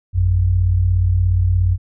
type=tone pair together; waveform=sine; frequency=54.29 / 91.3 Hz; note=A1 / F#2; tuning=-22 / -23 cents; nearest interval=major sixth; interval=899 cents; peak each=-19 / -13 dBFS; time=0.13-1.78 s; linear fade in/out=50 ms; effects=none